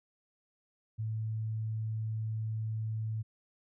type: tone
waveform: sine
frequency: 110 Hz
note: A2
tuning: in tune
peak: -32 dBFS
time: 0.98-3.23 s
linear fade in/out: 20 ms
effects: none